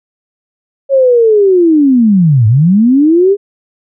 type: linear two-way sweep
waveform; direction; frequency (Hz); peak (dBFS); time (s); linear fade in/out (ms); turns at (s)
sine; down then up; 554.4 to 103.4 to 412.7; -4; 0.89-3.37; 50; 2.47
effects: none